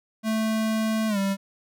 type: tone with pitch glide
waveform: square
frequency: 220 to 196 Hz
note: A3 to G3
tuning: 0 to 0 cents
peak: -23 dBFS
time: 0.23-1.37 s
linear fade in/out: 50 ms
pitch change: -200 cents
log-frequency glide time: 1.08-1.18 s
effects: none